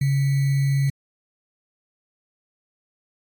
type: tone with sample-and-hold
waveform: sine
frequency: 138.1 Hz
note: C#3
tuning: 6 cents flat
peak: -17 dBFS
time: 0.01-0.9 s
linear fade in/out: 5 ms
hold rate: 2100 Hz
effects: AAC 64 kbps